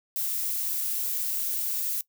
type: noise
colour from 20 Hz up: violet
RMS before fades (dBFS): -29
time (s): 0.16-2.01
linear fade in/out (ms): 0
effects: noise-tail reverb RT60 0.1 s tail -20 dB re dry